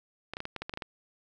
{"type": "clicks", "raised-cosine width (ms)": 0.3, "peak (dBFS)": -20, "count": 10, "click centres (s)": [0.336, 0.369, 0.404, 0.454, 0.563, 0.62, 0.695, 0.738, 0.774, 0.822], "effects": []}